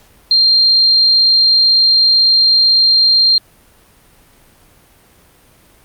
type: tone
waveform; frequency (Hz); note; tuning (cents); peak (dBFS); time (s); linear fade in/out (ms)
sine; 4186; C8; 0; -7; 0.31-3.38; 2
effects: pink hiss -48 dBFS RMS until 5.84 s + Opus 48 kbps